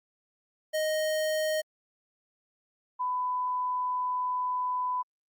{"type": "tone pair in turn", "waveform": ["square", "sine"], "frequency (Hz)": [622.3, 999.8], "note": ["D#5", "B5"], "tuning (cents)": [0, 21], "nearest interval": "minor sixth", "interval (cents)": 821, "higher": "second", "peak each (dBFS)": -27, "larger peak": "neither", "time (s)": [[0.73, 1.62], [2.99, 5.03]], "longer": "second", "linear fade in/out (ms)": 20, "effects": ["Opus 48 kbps"]}